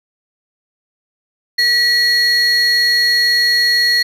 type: tone pair together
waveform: triangle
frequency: 1928 / 4314 Hz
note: B6 / C#8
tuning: -42 / -48 cents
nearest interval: octave + major second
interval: 1394 cents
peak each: -11 dBFS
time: 1.58-4.03 s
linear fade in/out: 10 ms
effects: tanh soft clip ceiling -5 dBFS